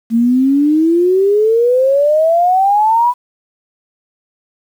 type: exponential sweep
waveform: sine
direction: up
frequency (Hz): 224.4 to 997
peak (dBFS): -8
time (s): 0.1-3.14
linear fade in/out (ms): 50
effects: 7-bit